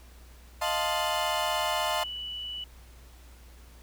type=chord; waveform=35% pulse; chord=F dominant seventh; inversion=third; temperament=equal; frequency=622.3 / 698.5 / 880 / 1046.5 Hz; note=Eb5 / F5 / A5 / C6; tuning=0 / 0 / 0 / 0 cents; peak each=-31 dBFS; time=0.61-2.04 s; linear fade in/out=10 ms
type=tone; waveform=sine; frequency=2960 Hz; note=F#7; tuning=in tune; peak=-34 dBFS; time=0.64-2.64 s; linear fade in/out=2 ms
effects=added 60 Hz sine -49 dBFS peak until 3.82 s + pink hiss -57 dBFS RMS until 3.82 s